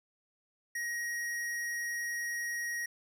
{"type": "tone with hard clipping", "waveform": "sine", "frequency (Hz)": 1889, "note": "A#6", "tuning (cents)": 22, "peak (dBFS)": -35, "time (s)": [0.75, 2.86], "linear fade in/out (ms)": 5, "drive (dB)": 16, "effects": []}